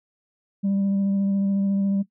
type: tone with vibrato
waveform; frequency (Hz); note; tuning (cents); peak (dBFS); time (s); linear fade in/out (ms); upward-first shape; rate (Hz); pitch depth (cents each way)
sine; 197.2; G3; +11; -17; 0.63-2.03; 20; square; 14; 12
effects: noise-tail reverb RT60 0.1 s tail -17 dB re dry + tanh soft clip ceiling -18 dBFS